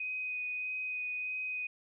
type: tone with vibrato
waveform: sine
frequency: 2500 Hz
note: D#7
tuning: 8 cents sharp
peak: -34 dBFS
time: 0-1.67 s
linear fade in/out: 5 ms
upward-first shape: sine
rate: 1.6 Hz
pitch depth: 10 cents each way
effects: none